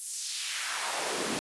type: noise with high-pass filter sweep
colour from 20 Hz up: pink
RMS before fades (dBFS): -33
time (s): 0-1.39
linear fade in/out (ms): 0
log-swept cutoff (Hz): 10000 to 200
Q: 1.4
effects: resampled to 24000 Hz